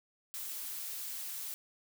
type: noise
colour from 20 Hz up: blue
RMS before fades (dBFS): -41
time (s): 0.34-1.54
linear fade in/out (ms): 0
effects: none